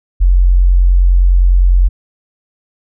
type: tone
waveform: sine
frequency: 44.84 Hz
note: F1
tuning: 46 cents sharp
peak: -5 dBFS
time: 0.2-1.89 s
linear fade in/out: 20 ms
effects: none